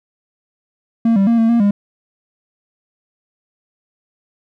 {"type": "tone with pitch steps", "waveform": "triangle", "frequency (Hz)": [229, 195.8, 232.3, 226.2, 234.5, 202.6], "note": ["A#3", "G3", "A#3", "A3", "A#3", "G#3"], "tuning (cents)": [-31, -2, -6, 48, 11, -43], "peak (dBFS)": -8, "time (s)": [1.05, 1.71], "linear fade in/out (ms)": 5, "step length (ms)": 110, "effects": []}